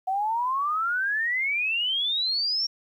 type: exponential sweep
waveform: sine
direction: up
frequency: 741 to 5588 Hz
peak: -23 dBFS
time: 0.07-2.67 s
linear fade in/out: 10 ms
effects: 10-bit